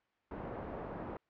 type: low-pass noise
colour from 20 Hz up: white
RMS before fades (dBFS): -43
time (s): 0.31-1.17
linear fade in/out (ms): 2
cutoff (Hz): 700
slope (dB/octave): 12
effects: white hiss -75 dBFS RMS until 1.29 s + low-pass 2000 Hz 12 dB/octave

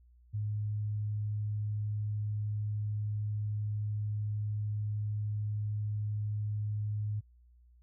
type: tone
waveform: sine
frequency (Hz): 105.2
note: G#2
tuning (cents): +23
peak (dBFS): -31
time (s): 0.33-7.21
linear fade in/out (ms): 20
effects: added 60 Hz sine -58 dBFS peak until 7.82 s

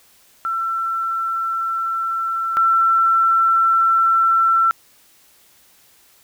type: tone pair in turn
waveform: sine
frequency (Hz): 1344 / 1344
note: E6 / E6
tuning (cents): +33 / +33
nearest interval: unison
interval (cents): 0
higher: neither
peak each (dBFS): -19 / -12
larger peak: second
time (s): 0.45-2.57 / 2.57-4.71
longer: second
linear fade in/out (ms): 0
effects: white hiss -53 dBFS RMS until 6.23 s

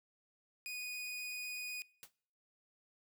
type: tone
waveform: sawtooth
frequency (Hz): 2477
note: D#7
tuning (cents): -8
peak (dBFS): -38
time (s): 0.66-1.82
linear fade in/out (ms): 0
type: noise with exponential decay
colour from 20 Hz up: white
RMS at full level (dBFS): -47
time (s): 2.03-2.12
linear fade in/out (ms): 0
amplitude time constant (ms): 18
effects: noise-tail reverb RT60 0.6 s tail -23 dB re dry

